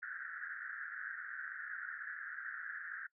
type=band-pass noise; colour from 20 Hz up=white; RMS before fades=-45 dBFS; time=0.02-3.07 s; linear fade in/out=10 ms; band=1400 to 1800 Hz; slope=96 dB/octave; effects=noise-tail reverb RT60 0.1 s tail -22 dB re dry